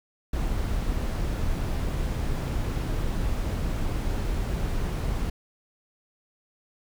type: noise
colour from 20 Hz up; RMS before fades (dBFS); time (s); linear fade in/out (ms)
brown; -27; 0.33-5.3; 5
effects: none